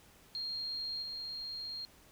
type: tone with level steps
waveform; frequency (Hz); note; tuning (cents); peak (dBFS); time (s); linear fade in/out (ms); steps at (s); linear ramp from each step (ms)
sine; 4225; C8; +16; -36 / -39; 0.35-1.85; 0; 1.02; 10
effects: pink hiss -61 dBFS RMS until 2.11 s